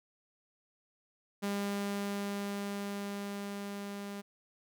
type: tone with level ramp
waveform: sawtooth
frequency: 201.3 Hz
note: G3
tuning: 46 cents sharp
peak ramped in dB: -28 to -36 dBFS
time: 1.42-4.22 s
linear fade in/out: 20 ms
effects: none